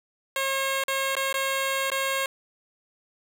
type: tone with dropouts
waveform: 10% pulse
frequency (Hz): 540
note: C#5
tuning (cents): -45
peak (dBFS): -16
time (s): 0.36-2.26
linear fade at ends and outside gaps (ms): 2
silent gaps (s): 0.838-0.881 / 1.153-1.166 / 1.328-1.341 / 1.902-1.917
effects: 7-bit